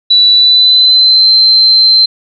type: tone with pitch glide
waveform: sine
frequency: 3951 to 4107 Hz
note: B7 to C8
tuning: 0 to -33 cents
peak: -3 dBFS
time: 0.1-2.06 s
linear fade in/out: 10 ms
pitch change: +67 cents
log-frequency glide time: 0.32-1.28 s
effects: none